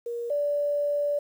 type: tone pair in turn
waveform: sine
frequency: 472.2 / 580.7 Hz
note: A#4 / D5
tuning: +22 / -20 cents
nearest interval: major third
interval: 358 cents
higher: second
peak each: -29 / -23 dBFS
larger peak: second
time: 0.06-0.3 / 0.3-1.19 s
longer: second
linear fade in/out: 5 ms
effects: 9-bit